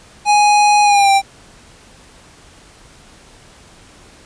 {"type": "tone with pitch glide", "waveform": "square", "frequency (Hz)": [830.6, 786.7], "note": ["G#5", "G5"], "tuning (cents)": [0, 6], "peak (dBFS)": -9, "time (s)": [0.25, 1.22], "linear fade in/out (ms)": 50, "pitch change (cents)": -94, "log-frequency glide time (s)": [0.83, 1.11], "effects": ["pink hiss -44 dBFS RMS until 4.25 s", "resampled to 22050 Hz"]}